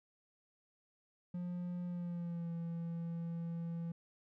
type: tone with pitch glide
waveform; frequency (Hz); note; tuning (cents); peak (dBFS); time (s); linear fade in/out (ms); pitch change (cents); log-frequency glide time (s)
triangle; 177 to 168.03; F3 to E3; +23 to +33; -36; 1.34-3.92; 5; -90; 1.86-2.52
effects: none